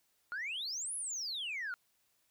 sine exponential two-way sweep, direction up then down, 1383 to 10940 to 1383 Hz, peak -35 dBFS, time 0.32-1.74 s, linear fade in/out 0 ms, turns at 0.95 s, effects tanh soft clip ceiling -34 dBFS + white hiss -75 dBFS RMS until 2.3 s

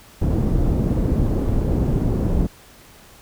pink low-pass noise, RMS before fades -19 dBFS, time 0.21-2.47 s, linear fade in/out 10 ms, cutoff 340 Hz, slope 12 dB/octave, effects pink hiss -47 dBFS RMS until 3.21 s

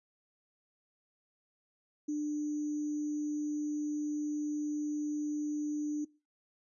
sine tone with sample-and-hold, 298.3 Hz, D4, 27 cents sharp, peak -31 dBFS, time 2.08-6.05 s, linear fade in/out 10 ms, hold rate 6300 Hz, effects noise-tail reverb RT60 0.3 s tail -21 dB re dry + resampled to 24000 Hz

